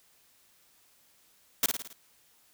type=noise with echo; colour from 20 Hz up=white; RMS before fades=-24 dBFS; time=1.63-1.66 s; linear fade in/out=2 ms; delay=54 ms; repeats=5; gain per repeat=-5 dB; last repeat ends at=1.93 s; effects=white hiss -64 dBFS RMS until 2.53 s